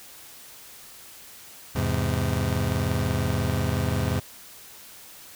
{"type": "chord", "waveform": "30% pulse", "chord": "E augmented", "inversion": "none", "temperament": "just", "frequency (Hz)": [82.41, 103.01, 128.76], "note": ["E2", "G#2", "B#2"], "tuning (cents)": [0, -14, -27], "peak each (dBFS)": -25, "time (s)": [1.75, 4.2], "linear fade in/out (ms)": 10, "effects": ["white hiss -46 dBFS RMS until 5.35 s"]}